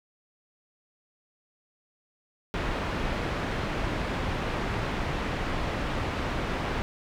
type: low-pass noise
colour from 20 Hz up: pink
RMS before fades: -30 dBFS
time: 2.54-6.82 s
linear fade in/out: 0 ms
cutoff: 2500 Hz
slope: 12 dB/octave
effects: none